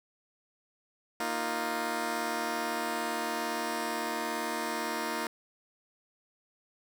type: chord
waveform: 10% pulse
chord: Bb suspended fourth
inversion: none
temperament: just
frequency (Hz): 233.1 / 310.8 / 349.6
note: Bb3 / Eb4 / F4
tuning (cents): 0 / -2 / +2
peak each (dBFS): -28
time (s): 1.2-5.27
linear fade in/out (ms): 2
effects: none